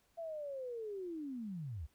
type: linear sweep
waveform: sine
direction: down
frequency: 680 to 63.5 Hz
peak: -40 dBFS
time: 0.17-1.87 s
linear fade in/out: 20 ms
effects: pink hiss -74 dBFS RMS until 1.94 s